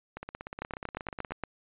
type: two click trains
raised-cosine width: 0.5 ms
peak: -18 / -23 dBFS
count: 8 / 20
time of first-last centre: 0.62-1.437 / 0.17-1.308 s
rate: 8.57 / 16.7 Hz
effects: resampled to 8000 Hz